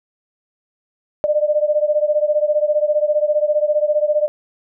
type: beating tone pair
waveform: sine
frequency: 595 / 610 Hz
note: D5 / D#5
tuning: +22 / -34 cents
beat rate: 15 Hz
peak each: -16 / -18 dBFS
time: 1.24-4.28 s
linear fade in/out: 0 ms
effects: none